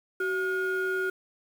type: tone pair together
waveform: sine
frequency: 377.3 / 1432 Hz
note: F#4 / F6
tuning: +34 / +43 cents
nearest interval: octave + major seventh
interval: 2309 cents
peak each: -27 dBFS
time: 0.2-1.1 s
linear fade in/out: 5 ms
effects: tanh soft clip ceiling -22 dBFS + 8-bit